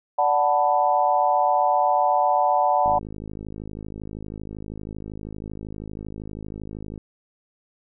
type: chord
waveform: sine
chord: B minor seventh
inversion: first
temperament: equal with one note detuned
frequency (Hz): 585.3 / 740 / 880 / 987.8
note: D5 / F#5 / A5 / B5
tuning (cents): -6 / 0 / 0 / 0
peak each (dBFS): -24 / -20 / -22 / -25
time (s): 0.18-2.99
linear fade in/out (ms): 10
type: click train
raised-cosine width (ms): 3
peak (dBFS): -22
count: 218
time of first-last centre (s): 2.86-6.978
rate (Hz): 52.7
effects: none